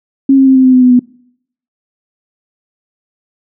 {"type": "tone with pitch steps", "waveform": "sine", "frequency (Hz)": [271.4, 267.8, 264.3, 260.8, 257.4, 254, 250.6, 247.3], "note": ["C#4", "C4", "C4", "C4", "C4", "B3", "B3", "B3"], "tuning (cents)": [-36, 40, 18, -5, -28, 49, 25, 3], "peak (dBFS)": -3, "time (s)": [0.29, 0.994], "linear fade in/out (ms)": 5, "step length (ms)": 88, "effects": ["noise-tail reverb RT60 0.7 s tail -24 dB re dry"]}